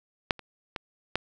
clicks, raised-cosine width 0.3 ms, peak -6 / -27 / -16 / -9 dBFS, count 4, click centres 0.308 / 0.393 / 0.762 / 1.156 s, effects none

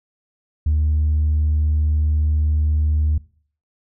triangle tone with tanh clipping, 76.2 Hz, D#2, 36 cents flat, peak -15 dBFS, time 0.66-3.18 s, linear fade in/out 5 ms, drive 6 dB, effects noise-tail reverb RT60 0.5 s tail -21 dB re dry

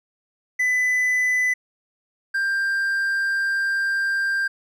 triangle tone pair in turn, 2000 / 1587.4 Hz, B6 / G6, +21 / +21 cents, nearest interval major third, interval 400 cents, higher first, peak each -16 / -18 dBFS, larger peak first, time 0.59-1.54 / 2.34-4.48 s, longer second, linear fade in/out 10 ms, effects none

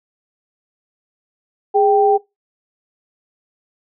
sine tone pair together, 413.3 / 784 Hz, G#4 / G5, -8 / 0 cents, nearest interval major seventh, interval 1108 cents, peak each -13 dBFS, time 1.74-2.18 s, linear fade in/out 20 ms, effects noise-tail reverb RT60 0.2 s tail -21 dB re dry

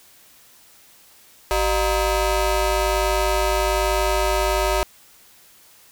20% pulse ring-modulated tone, 329.6 Hz, E4, in tune, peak -10 dBFS, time 1.51-4.83 s, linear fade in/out 0 ms, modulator 279 Hz, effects white hiss -51 dBFS RMS until 5.91 s

